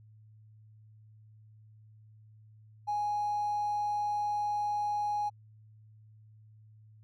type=tone with hard clipping; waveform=triangle; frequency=830.6 Hz; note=G#5; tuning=in tune; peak=-29 dBFS; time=2.87-5.3 s; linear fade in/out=20 ms; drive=3 dB; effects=added 108 Hz sine -54 dBFS peak until 7.03 s